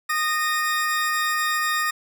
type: tone pair together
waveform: 40% pulse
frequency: 1232.7 / 1847 Hz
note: D#6 / A#6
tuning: -17 / -16 cents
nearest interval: perfect fifth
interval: 701 cents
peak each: -23 dBFS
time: 0.09-1.91 s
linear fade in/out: 10 ms
effects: none